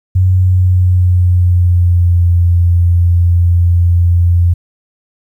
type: tone with pitch glide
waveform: sine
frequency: 92.5 to 86.81 Hz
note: F#2 to F2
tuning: 0 to -10 cents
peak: -6 dBFS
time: 0.15-4.54 s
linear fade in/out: 10 ms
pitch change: -110 cents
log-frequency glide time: 0.3-2.28 s
effects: 8-bit